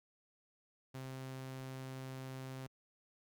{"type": "tone", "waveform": "sawtooth", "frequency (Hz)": 131.5, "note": "C3", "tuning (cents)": 9, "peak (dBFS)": -40, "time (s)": [0.94, 2.67], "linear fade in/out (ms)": 10, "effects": ["Opus 48 kbps"]}